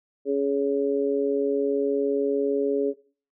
harmonic tone, 139.8 Hz, C#3, 15 cents sharp, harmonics 2 / 3 / 4, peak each -27 / -22 / -30 dBFS, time 0.25-2.94 s, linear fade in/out 50 ms, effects noise-tail reverb RT60 0.4 s tail -17 dB re dry

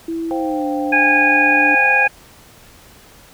sine tone with pitch glide, 329.6 to 295.3 Hz, E4 to D4, 0 to +10 cents, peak -20 dBFS, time 0.08-1.75 s, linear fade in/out 5 ms, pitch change -190 cents, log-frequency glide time 0.36-0.67 s
sine chord, C suspended fourth, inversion none, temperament just, 523.3 / 697.7 / 784.9 Hz, C5 / F5 / G5, 0 / -2 / +2 cents, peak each -24 / -30 / -24 dBFS, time 0.31-2.07 s, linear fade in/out 0 ms
harmonic tone, 821 Hz, G#5, 20 cents flat, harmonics 1 / 2 / 3, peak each -19 / -15 / -14 dBFS, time 0.92-2.08 s, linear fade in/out 10 ms
effects pink hiss -45 dBFS RMS until 3.33 s

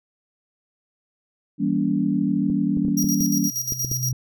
sine chord, E diminished seventh, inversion none, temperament just, 164.81 / 197.78 / 237.3 / 284.8 Hz, E3 / G3 / Bb3 / Db4, 0 / +16 / +31 / +47 cents, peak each -27 / -23 / -25 / -23 dBFS, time 1.58-3.51 s, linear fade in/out 50 ms
clicks, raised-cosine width 3 ms, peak -19 dBFS, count 9, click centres 2.5 / 2.772 / 2.851 / 2.883 / 3.043 / 3.208 / 3.722 / 3.847 / 3.916 s
sawtooth tone with tremolo, 5710 Hz, F8, 37 cents sharp, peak -20 dBFS, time 2.97-4.12 s, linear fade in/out 10 ms, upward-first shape square, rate 8.5 Hz, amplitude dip 65%
sine tone with exponential growth, 128.5 Hz, C3, 31 cents flat, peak -21 dBFS, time 3.02-4.13 s, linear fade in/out 2 ms, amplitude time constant 240 ms
effects none

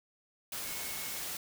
sine tone in noise, 2189 Hz, C#7, 22 cents flat, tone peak -49 dBFS, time 0.64-1.21 s, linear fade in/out 2 ms, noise white, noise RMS -39 dBFS, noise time 0.52-1.37 s, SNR -13 dB, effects none

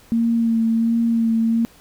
sine tone with vibrato, 228.8 Hz, A#3, 32 cents flat, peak -15 dBFS, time 0.12-1.65 s, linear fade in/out 0 ms, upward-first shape sine, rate 1.4 Hz, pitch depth 22 cents each way, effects pink hiss -50 dBFS RMS until 1.8 s

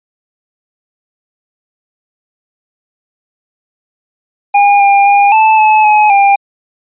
square tone with pitch steps, 811 / 800 / 808 / 876 / 862 / 847 / 798 Hz, G#5 / G5 / G#5 / A5 / A5 / G#5 / G5, -41 / +35 / -48 / -8 / -36 / +34 / +31 cents, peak -5 dBFS, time 4.54-6.36 s, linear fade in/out 10 ms, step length 260 ms, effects resampled to 8000 Hz

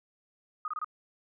sine tone bursts, 1244.5 Hz, D#6, in tune, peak -31 dBFS, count 4, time 0.65-0.845 s, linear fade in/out 2 ms, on 30 ms, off 25 ms, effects none

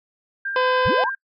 sine tone with tremolo, 1592 Hz, G6, 26 cents sharp, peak -23 dBFS, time 0.45-1.15 s, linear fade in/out 5 ms, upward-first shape triangle, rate 9.9 Hz, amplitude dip 30%
harmonic tone, 508 Hz, B4, 49 cents sharp, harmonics 1 / 2 / 3 / 4 / 5 / 6 / 7 / 8 / 9 / 10, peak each -20 / -21 / -34 / -36 / -33 / -33 / -36 / -44 / -44 / -40 dBFS, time 0.56-1.04 s, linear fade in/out 2 ms
sine linear sweep, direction up, 32.7 to 1100 Hz, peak -22 dBFS, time 0.85-1.1 s, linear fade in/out 10 ms
effects noise-tail reverb RT60 0.1 s tail -25 dB re dry

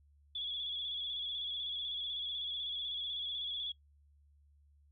sine tone with vibrato, 3393 Hz, G#7, 36 cents sharp, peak -36 dBFS, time 0.35-3.72 s, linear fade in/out 5 ms, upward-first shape square, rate 16 Hz, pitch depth 36 cents each way, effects noise-tail reverb RT60 0.1 s tail -19 dB re dry + added 72 Hz sine -63 dBFS peak until 4.91 s

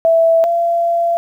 sine tone pair in turn, 659.3 / 681.8 Hz, E5 / F5, 0 / -42 cents, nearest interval minor second, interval 58 cents, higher second, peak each -8 / -12 dBFS, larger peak first, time 0.05-0.44 / 0.44-1.17 s, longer second, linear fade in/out 0 ms, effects 8-bit

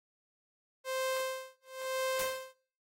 sawtooth tone with tremolo, 523 Hz, C5, 1 cent flat, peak -27 dBFS, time 0.84-2.56 s, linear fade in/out 50 ms, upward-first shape sine, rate 1 Hz, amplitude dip 100%
white noise with exponential decay, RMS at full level -35 dBFS, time 2.19-2.5 s, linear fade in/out 5 ms, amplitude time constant 67 ms
effects noise-tail reverb RT60 0.5 s tail -22 dB re dry + AAC 48 kbps

